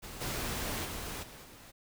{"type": "noise with level steps", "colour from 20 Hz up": "pink", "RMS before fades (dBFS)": [-45, -36, -40, -50, -53], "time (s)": [0.02, 1.72], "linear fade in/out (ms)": 20, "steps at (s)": [0.2, 0.84, 1.22, 1.43], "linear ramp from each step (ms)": 20, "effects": []}